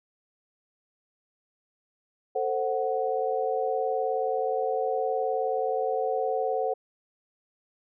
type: tone cluster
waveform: sine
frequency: 445.8 / 525 / 742 Hz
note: A4 / C5 / F#5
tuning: +23 / +6 / +5 cents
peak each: -29 dBFS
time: 2.35-6.74 s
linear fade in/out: 10 ms
effects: none